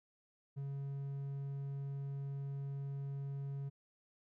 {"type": "tone", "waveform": "triangle", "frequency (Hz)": 138.9, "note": "C#3", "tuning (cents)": 4, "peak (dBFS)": -37, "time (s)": [0.56, 3.7], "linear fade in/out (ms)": 20, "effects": []}